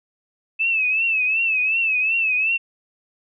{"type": "tone with vibrato", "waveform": "sine", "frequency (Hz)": 2608, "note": "E7", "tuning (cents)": -19, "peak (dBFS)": -17, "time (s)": [0.59, 2.58], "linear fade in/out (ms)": 20, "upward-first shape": "triangle", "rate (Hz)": 2.7, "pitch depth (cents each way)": 100, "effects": []}